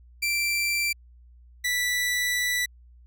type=tone pair in turn; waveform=sawtooth; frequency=2349 / 1969 Hz; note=D7 / B6; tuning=0 / -6 cents; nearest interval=minor third; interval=306 cents; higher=first; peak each=-20 dBFS; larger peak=neither; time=0.22-0.93 / 1.64-2.66 s; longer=second; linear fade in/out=10 ms; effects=added 60 Hz sine -49 dBFS peak until 3.06 s